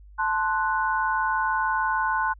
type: chord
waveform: sine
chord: F# diminished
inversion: first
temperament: equal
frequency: 880 / 1046.5 / 1480 Hz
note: A5 / C6 / F#6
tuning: 0 / 0 / 0 cents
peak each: -26 dBFS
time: 0.18-2.34 s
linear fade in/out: 20 ms
effects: added 50 Hz sine -45 dBFS peak until 2.39 s